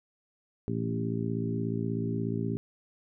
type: harmonic tone with a mistuned harmonic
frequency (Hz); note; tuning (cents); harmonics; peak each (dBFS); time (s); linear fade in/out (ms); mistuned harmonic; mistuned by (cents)
56.6; A1; +50; 2 / 3 / 4 / 5 / 6 / 7; -33 / -35 / -34 / -37 / -42 / -37; 0.68-2.57; 0; 2; +27
effects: none